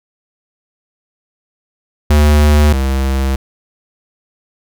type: tone pair in turn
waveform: square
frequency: 74.5 / 66.85 Hz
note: D2 / C2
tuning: +25 / +38 cents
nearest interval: major second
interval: 187 cents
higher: first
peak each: -7 / -13 dBFS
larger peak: first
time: 2.1-2.73 / 2.73-3.36 s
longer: neither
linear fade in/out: 5 ms
effects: none

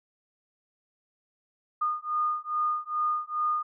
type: beating tone pair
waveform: sine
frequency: 1222 / 1224.4 Hz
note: D#6 / D#6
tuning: -32 / -28 cents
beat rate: 2.4 Hz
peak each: -29 dBFS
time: 1.81-3.63 s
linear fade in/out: 10 ms
effects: none

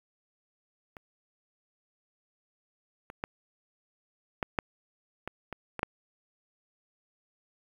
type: clicks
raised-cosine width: 0.5 ms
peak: -29 / -27 / -17 / -14 / -11 / -20 / -22 / -20 / -11 dBFS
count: 9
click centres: 0.968 / 3.101 / 3.239 / 4.428 / 4.588 / 5.276 / 5.527 / 5.793 / 5.831 s
effects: 8-bit

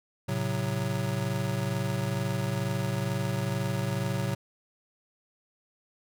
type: chord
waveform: square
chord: F# diminished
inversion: first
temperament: just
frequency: 111 / 133.2 / 185 Hz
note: A2 / C3 / F#3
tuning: +16 / +31 / 0 cents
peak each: -33 / -32 / -34 dBFS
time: 0.28-4.35 s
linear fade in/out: 10 ms
effects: none

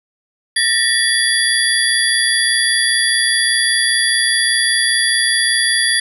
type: tone cluster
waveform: sine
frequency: 1792 / 1917 / 3391 / 4739 / 10460 Hz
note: A6 / A#6 / G#7 / D8 / E9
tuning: +31 / +48 / +35 / +15 / -15 cents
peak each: -19 dBFS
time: 0.56-6 s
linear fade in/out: 5 ms
effects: none

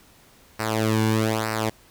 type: tone with flanger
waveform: sawtooth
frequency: 110 Hz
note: A2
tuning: in tune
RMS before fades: -23 dBFS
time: 0.59-1.7 s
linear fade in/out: 10 ms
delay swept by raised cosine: 0.29 to 1.59 ms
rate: 1.1 Hz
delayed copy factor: -0.8
effects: pink hiss -54 dBFS RMS until 1.9 s

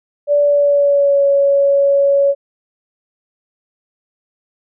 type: tone with pitch glide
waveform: sine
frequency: 580 to 559.6 Hz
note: D5 to C#5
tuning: -22 to +16 cents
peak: -9 dBFS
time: 0.27-2.35 s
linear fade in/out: 50 ms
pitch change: -62 cents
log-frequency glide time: 0.39-1.25 s
effects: none

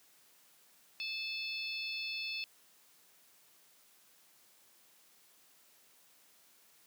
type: harmonic tone with a mistuned harmonic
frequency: 871 Hz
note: A5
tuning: 18 cents flat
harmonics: 3 / 4 / 5 / 6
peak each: -39 / -45 / -43 / -47 dBFS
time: 1-2.44 s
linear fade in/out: 0 ms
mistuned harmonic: 4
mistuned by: +19 cents
effects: white hiss -65 dBFS RMS until 6.86 s + high-pass 150 Hz 12 dB/octave

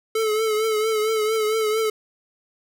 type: tone with vibrato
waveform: square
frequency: 435.4 Hz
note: A4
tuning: 18 cents flat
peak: -20 dBFS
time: 0.15-1.9 s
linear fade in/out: 5 ms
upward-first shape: triangle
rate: 4.4 Hz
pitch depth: 54 cents each way
effects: none

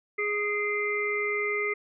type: harmonic tone with a mistuned harmonic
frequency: 415.3 Hz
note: G#4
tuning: in tune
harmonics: 1 / 3 / 5 / 6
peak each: -30 / -36 / -28 / -39 dBFS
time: 0.18-1.74 s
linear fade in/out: 10 ms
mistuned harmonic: 6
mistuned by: -79 cents
effects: none

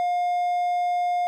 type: tone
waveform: triangle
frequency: 710 Hz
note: F5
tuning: 28 cents sharp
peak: -19 dBFS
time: 0-1.27 s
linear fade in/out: 0 ms
effects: none

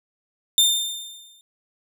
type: tone with exponential decay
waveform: sawtooth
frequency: 3608 Hz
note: A7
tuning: 43 cents sharp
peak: -9 dBFS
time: 0.58-1.41 s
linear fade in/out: 1 ms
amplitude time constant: 180 ms
effects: none

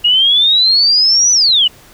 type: exponential two-way sweep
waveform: sine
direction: up then down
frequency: 2852 to 6020 to 2852 Hz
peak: -7 dBFS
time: 0.04-1.68 s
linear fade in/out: 10 ms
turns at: 1.32 s
effects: pink hiss -42 dBFS RMS until 1.93 s

